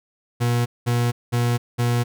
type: tone bursts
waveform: 40% pulse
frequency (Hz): 120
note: B2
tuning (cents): -49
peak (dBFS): -17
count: 4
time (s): 0.4-2.04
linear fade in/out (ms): 20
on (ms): 260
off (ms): 200
effects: none

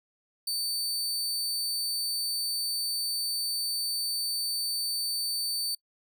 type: tone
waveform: sawtooth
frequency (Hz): 4560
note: C#8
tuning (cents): +48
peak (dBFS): -26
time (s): 0.47-5.75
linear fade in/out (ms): 5
effects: noise-tail reverb RT60 0.1 s tail -24 dB re dry

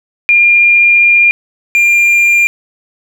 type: tone pair in turn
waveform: sine / triangle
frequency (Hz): 2405 / 2395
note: D7 / D7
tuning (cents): +41 / +33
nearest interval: unison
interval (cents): 8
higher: first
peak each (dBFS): -4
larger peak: neither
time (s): 0.29-1.31 / 1.75-2.47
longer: first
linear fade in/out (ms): 0
effects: none

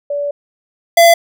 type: tone pair in turn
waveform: sine / square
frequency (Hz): 576 / 677.5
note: D5 / E5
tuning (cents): -34 / +47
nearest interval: minor third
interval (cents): 281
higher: second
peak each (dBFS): -16 / -5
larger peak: second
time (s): 0.1-0.31 / 0.97-1.14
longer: first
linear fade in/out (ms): 5
effects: none

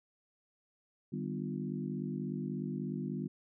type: harmonic tone with a mistuned harmonic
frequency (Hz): 50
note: G1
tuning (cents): +35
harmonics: 3 / 4 / 5 / 6 / 7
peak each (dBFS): -40 / -39 / -40 / -46 / -45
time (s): 1.12-3.28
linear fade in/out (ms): 10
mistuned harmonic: 4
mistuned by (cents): -58
effects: none

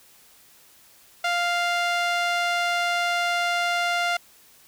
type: tone with band-pass filter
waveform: sawtooth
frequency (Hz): 698.5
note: F5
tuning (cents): 0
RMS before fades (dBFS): -24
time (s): 1.24-4.17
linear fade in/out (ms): 5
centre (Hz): 2000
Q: 0.68
effects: white hiss -54 dBFS RMS until 4.67 s

